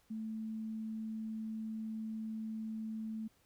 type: tone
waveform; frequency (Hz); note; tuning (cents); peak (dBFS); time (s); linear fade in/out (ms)
sine; 220; A3; 0; -38; 0.1-3.28; 10
effects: pink hiss -71 dBFS RMS until 3.45 s